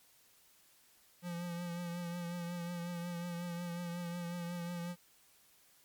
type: tone with vibrato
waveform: square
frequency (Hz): 173.4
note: F3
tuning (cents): -12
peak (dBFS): -39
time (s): 1.22-4.96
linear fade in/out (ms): 50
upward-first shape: triangle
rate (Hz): 5.5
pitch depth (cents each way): 39
effects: white hiss -66 dBFS RMS until 5.84 s + MP3 96 kbps